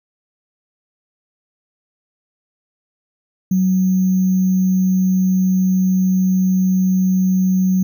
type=tone with sample-and-hold; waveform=sine; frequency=186.5 Hz; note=F#3; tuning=14 cents sharp; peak=-12 dBFS; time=3.51-7.83 s; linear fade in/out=5 ms; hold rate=6300 Hz; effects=none